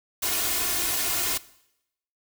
white noise with comb filter, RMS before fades -26 dBFS, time 0.22-1.38 s, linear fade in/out 10 ms, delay 2.8 ms, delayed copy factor +0.7, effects noise-tail reverb RT60 0.8 s tail -19 dB re dry

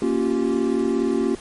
triangle chord, G half-diminished seventh, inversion first, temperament equal with one note detuned, 233.1 / 277.2 / 349.2 / 386.2 Hz, Bb3 / Db4 / F4 / G4, 0 / 0 / 0 / -26 cents, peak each -22 dBFS, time 0.02-1.35 s, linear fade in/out 2 ms, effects pink hiss -42 dBFS RMS until 1.4 s + MP3 48 kbps

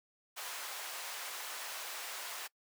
pink high-pass noise, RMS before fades -43 dBFS, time 0.36-2.48 s, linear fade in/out 20 ms, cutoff 810 Hz, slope 12 dB/octave, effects noise-tail reverb RT60 0.1 s tail -23 dB re dry + high-pass 400 Hz 12 dB/octave

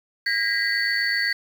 sine tone cluster, 1620 / 1891 / 1999 / 4481 Hz, G#6 / A#6 / B6 / C#8, -43 / +24 / +20 / +18 cents, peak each -26 dBFS, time 0.26-1.33 s, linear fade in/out 5 ms, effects 7-bit

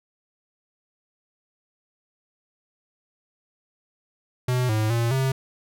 square tone with pitch steps, 125.7 / 108.5 / 117 / 133 Hz, B2 / A2 / A#2 / C3, +31 / -24 / +7 / +29 cents, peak -21 dBFS, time 4.48-5.32 s, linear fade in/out 5 ms, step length 210 ms, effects none

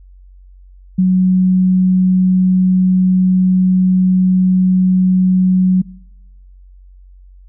sine tone, 185 Hz, F#3, in tune, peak -8 dBFS, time 0.98-5.82 s, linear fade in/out 10 ms, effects noise-tail reverb RT60 0.9 s tail -23 dB re dry + added 46 Hz sine -38 dBFS peak until 7.48 s

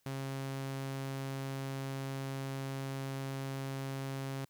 sawtooth tone, 135.4 Hz, C#3, 40 cents flat, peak -33 dBFS, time 0.06-4.45 s, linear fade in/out 2 ms, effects white hiss -74 dBFS RMS until 4.49 s

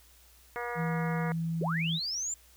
harmonic tone, 240 Hz, B3, 49 cents flat, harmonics 2 / 3 / 4 / 5 / 6 / 7 / 8 / 9, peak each -38 / -40 / -41 / -42 / -43 / -43 / -44 / -45 dBFS, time 0.56-1.32 s, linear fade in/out 0 ms
sine tone with pitch glide, 164.81 to 163.58 Hz, E3 to E3, 0 to -13 cents, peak -29 dBFS, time 0.75-2 s, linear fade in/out 50 ms, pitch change -13 cents, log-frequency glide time 1.63-1.85 s
sine linear sweep, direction up, 311.1 to 7380 Hz, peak -31 dBFS, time 1.61-2.34 s, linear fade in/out 2 ms
effects added 60 Hz sine -60 dBFS peak until 2.56 s + white hiss -60 dBFS RMS until 2.56 s

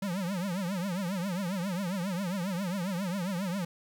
square tone with vibrato, 185.8 Hz, F#3, 7 cents sharp, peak -31 dBFS, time 0.02-3.65 s, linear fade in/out 5 ms, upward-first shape triangle, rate 7.4 Hz, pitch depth 200 cents each way, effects 11-bit

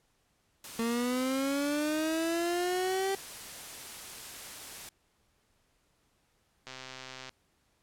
white noise, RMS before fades -44 dBFS, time 0.64-4.89 s, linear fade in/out 2 ms
30% pulse linear sweep, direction up, 227.1 to 392 Hz, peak -26 dBFS, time 0.79-3.15 s, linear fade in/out 2 ms
click train, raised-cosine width 0.2 ms, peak -26 dBFS, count 82, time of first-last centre 6.67-7.293 s, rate 130 Hz
effects pink hiss -72 dBFS RMS until 7.82 s + low-pass 12000 Hz 12 dB/octave

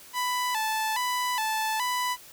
sawtooth tone with vibrato, 932.3 Hz, A#5, in tune, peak -22 dBFS, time 0.13-2.17 s, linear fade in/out 50 ms, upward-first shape square, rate 1.2 Hz, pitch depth 110 cents each way, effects white hiss -49 dBFS RMS until 2.32 s

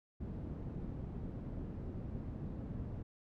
white low-pass noise, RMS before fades -43 dBFS, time 0.2-3.03 s, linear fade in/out 10 ms, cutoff 190 Hz, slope 12 dB/octave, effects none

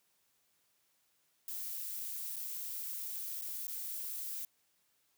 violet noise with dropouts, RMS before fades -41 dBFS, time 1.48-4.45 s, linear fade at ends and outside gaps 1 ms, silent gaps 2.36-2.365 / 3.413-3.42 / 3.67-3.68 s, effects white hiss -75 dBFS RMS until 5.17 s + high-pass 60 Hz 12 dB/octave

